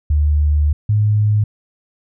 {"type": "tone pair in turn", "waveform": "sine", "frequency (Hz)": [74.4, 105.61], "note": ["D2", "G#2"], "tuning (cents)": [23, 29], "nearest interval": "tritone", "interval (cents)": 606, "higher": "second", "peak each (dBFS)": -11, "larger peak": "neither", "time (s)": [[0.1, 0.73], [0.89, 1.44]], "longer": "first", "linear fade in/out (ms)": 5, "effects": []}